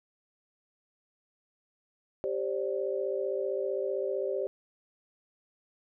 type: chord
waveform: sine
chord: G suspended fourth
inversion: none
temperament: equal with one note detuned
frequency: 392 / 531.8 / 587.3 Hz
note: G4 / C5 / D5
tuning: 0 / +28 / 0 cents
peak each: -32 / -33 / -35 dBFS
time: 2.24-4.47 s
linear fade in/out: 0 ms
effects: none